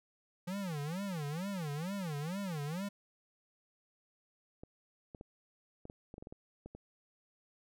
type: tone with vibrato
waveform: square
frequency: 170 Hz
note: F3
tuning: 46 cents flat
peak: -37 dBFS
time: 0.47-2.89 s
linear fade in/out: 10 ms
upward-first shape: sine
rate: 2.2 Hz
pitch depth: 300 cents each way
type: clicks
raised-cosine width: 2 ms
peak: -34 dBFS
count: 12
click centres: 4.635 / 5.148 / 5.211 / 5.854 / 5.899 / 6.141 / 6.181 / 6.225 / 6.271 / 6.325 / 6.66 / 6.75 s
effects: none